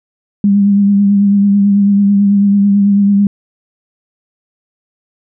sine tone with vibrato, 200.9 Hz, G3, 43 cents sharp, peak -6 dBFS, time 0.44-3.27 s, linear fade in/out 2 ms, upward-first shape triangle, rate 9.1 Hz, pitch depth 32 cents each way, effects none

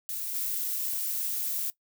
violet noise with level steps, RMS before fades -34 / -31 dBFS, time 0.09-1.7 s, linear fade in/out 0 ms, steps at 0.34 s, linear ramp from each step 2 ms, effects noise-tail reverb RT60 0.1 s tail -19 dB re dry

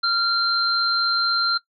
sine tone pair together, 1382 / 4138 Hz, F6 / C8, -19 / -20 cents, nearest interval octave + perfect fifth, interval 1899 cents, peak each -20 dBFS, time 0.03-1.58 s, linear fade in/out 10 ms, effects noise-tail reverb RT60 0.1 s tail -18 dB re dry

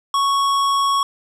sine tone with hard clipping, 1108.7 Hz, C#6, in tune, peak -17 dBFS, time 0.14-1.03 s, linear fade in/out 2 ms, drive 14 dB, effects none

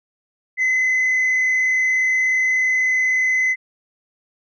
sine tone with frequency modulation, 2034 Hz, C7, 50 cents flat, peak -13 dBFS, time 0.57-3.56 s, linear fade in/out 50 ms, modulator 36.6 Hz, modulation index 0.73, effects tanh soft clip ceiling -14 dBFS

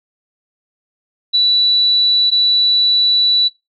sine tone pair in turn, 3950 / 3950 Hz, B7 / B7, 0 / 0 cents, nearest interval unison, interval 0 cents, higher neither, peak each -9 dBFS, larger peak neither, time 1.33-2.31 / 2.31-3.49 s, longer second, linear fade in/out 20 ms, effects noise-tail reverb RT60 0.2 s tail -18 dB re dry

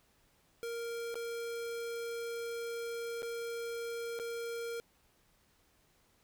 square tone with dropouts, 466.2 Hz, A#4, in tune, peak -38 dBFS, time 0.63-4.8 s, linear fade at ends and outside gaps 0 ms, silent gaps 1.143-1.155 / 3.221-3.229 / 4.19-4.198 s, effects pink hiss -70 dBFS RMS until 6.23 s

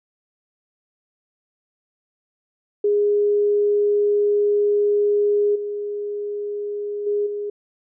sine tone with level steps, 412.3 Hz, G#4, 13 cents flat, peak -15 / -24 / -18 / -24 dBFS, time 2.84-7.5 s, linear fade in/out 5 ms, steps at 5.55 / 7.06 / 7.26 s, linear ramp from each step 10 ms, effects none

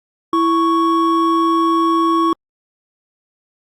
triangle tone pair together, 331 / 1109.2 Hz, E4 / C#6, +7 / +1 cents, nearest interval octave + major sixth, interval 2094 cents, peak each -13 dBFS, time 0.33-2.33 s, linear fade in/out 2 ms, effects Opus 48 kbps

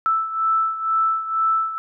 sine beating tone pair, 1318.5 / 1320.6 Hz, E6 / E6, 0 / +3 cents, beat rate 2.1 Hz, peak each -19 / -24 dBFS, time 0.06-1.78 s, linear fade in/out 0 ms, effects none

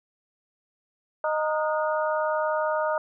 harmonic tone with a mistuned harmonic, 309.1 Hz, D#4, 11 cents flat, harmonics 2 / 3 / 4 / 5, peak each -25 / -29 / -31 / -33 dBFS, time 1.24-2.98 s, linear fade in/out 2 ms, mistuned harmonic 5, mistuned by -120 cents, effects none

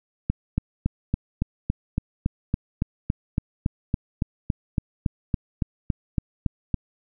click train, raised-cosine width 5 ms, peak -9 dBFS, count 24, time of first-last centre 0.3-6.743 s, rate 3.57 Hz, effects none

